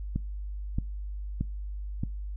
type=click train; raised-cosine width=5 ms; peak=-16 dBFS; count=4; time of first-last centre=0.16-2.035 s; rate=1.6 Hz; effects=noise-tail reverb RT60 0.3 s tail -24 dB re dry + added 50 Hz sine -33 dBFS peak until 2.36 s